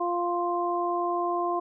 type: harmonic tone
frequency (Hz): 349.2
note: F4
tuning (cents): 0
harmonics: 1 / 2 / 3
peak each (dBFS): -29 / -29 / -29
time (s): 0-1.6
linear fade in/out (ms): 10
effects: none